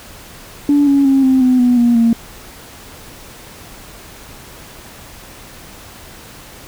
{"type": "tone with pitch steps", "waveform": "sine", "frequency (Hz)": [288.2, 279.2, 270.5, 262, 253.8, 245.9, 238.2, 230.7], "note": ["D4", "C#4", "C#4", "C4", "B3", "B3", "A#3", "A#3"], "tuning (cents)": [-33, 13, -42, 2, 47, -7, 38, -18], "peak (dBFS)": -7, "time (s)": [0.69, 2.13], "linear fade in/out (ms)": 2, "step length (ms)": 180, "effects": ["tanh soft clip ceiling -4 dBFS", "pink hiss -37 dBFS RMS until 6.67 s"]}